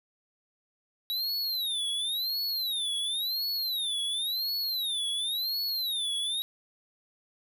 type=tone with vibrato; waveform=square; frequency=3849 Hz; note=B7; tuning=45 cents flat; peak=-29 dBFS; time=1.1-6.42 s; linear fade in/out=0 ms; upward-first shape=sine; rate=0.94 Hz; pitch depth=230 cents each way; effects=none